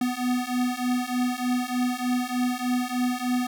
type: beating tone pair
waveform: square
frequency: 246.9 / 250.2 Hz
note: B3 / B3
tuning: 0 / +23 cents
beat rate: 3.3 Hz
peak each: -28 / -27 dBFS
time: 0.01-3.47 s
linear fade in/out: 5 ms
effects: none